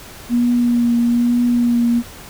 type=tone with vibrato; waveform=sine; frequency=239.2 Hz; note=A#3; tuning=45 cents sharp; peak=-12 dBFS; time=0.29-2.03 s; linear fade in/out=50 ms; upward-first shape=triangle; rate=1.1 Hz; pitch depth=23 cents each way; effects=pink hiss -37 dBFS RMS until 2.29 s